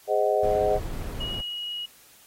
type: chord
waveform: sine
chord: Ab dominant seventh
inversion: none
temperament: just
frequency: 415.3 / 519.1 / 623 / 747.5 Hz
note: Ab4 / C5 / Eb5 / Gb5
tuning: 0 / -14 / +2 / +17 cents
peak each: -25 / -27 / -24 / -27 dBFS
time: 0.07-0.8 s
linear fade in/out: 50 ms
type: noise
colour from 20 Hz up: brown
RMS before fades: -33 dBFS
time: 0.43-1.41 s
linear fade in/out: 5 ms
type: tone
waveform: sine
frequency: 2900 Hz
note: F#7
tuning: 35 cents flat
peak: -30 dBFS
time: 1.2-1.86 s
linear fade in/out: 10 ms
effects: white hiss -54 dBFS RMS until 2.26 s + AAC 48 kbps